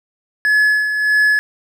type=tone with tremolo; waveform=triangle; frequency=1705 Hz; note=G#6; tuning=45 cents sharp; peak=-8 dBFS; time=0.45-1.39 s; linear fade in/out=0 ms; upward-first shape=sine; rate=1.6 Hz; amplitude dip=55%; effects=none